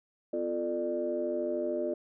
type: tone cluster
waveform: sine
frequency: 253.8 / 347.5 / 440.4 / 597 Hz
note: B3 / F4 / A4 / D5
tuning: +47 / -9 / +2 / +28 cents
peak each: -38 / -33 / -37 / -32 dBFS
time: 0.33-1.94 s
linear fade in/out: 5 ms
effects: tanh soft clip ceiling -19 dBFS